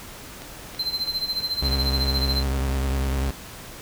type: click train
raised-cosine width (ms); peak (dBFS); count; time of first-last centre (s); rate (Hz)
0.2; -22; 6; 0.42-2.059; 3.05
type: tone with tremolo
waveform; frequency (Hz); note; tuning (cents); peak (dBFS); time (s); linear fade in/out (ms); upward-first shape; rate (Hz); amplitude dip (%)
triangle; 4100; C8; -36; -20; 0.79-2.43; 5; sine; 14; 80
type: tone with vibrato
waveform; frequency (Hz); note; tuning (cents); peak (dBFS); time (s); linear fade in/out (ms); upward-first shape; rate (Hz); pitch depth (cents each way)
40% pulse; 67; C2; +42; -21; 1.62-3.31; 5; sine; 10; 58
effects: pink hiss -40 dBFS RMS until 3.81 s